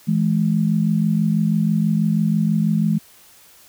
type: tone pair together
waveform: sine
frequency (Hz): 164.65 / 210.8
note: E3 / G#3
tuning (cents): -2 / +26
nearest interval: major third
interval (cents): 428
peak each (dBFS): -18 / -18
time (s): 0.07-2.99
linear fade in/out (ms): 20
effects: white hiss -49 dBFS RMS until 3.68 s